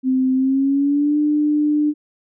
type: tone with pitch glide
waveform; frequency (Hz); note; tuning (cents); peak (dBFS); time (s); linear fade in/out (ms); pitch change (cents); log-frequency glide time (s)
sine; 259.8 to 298.4; C4 to D4; -12 to +28; -14; 0.03-1.94; 50; +240; 0.34-1.18
effects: none